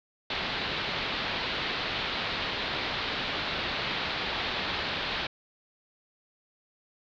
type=low-pass noise; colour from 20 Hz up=white; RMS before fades=-32 dBFS; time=0.3-5.27 s; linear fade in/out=5 ms; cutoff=4200 Hz; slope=48 dB/octave; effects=none